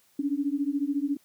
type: beating tone pair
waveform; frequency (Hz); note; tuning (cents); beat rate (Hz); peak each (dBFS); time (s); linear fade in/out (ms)
sine; 277.2 / 291.2; C#4 / D4; 0 / -15; 14; -28 / -28; 0.19-1.17; 5
effects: white hiss -64 dBFS RMS until 1.24 s + high-pass 80 Hz 12 dB/octave